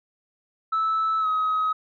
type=tone with pitch glide; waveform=sine; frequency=1310 to 1268.3 Hz; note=E6 to D#6; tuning=-11 to +33 cents; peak=-19 dBFS; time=0.72-1.73 s; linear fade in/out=10 ms; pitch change=-56 cents; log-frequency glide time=1.2-1.27 s; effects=tanh soft clip ceiling -18 dBFS